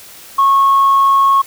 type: tone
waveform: sine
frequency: 1096 Hz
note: C#6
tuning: 20 cents flat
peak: -6 dBFS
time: 0.38-1.42 s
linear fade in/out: 10 ms
effects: tanh soft clip ceiling -4 dBFS + white hiss -37 dBFS RMS until 1.46 s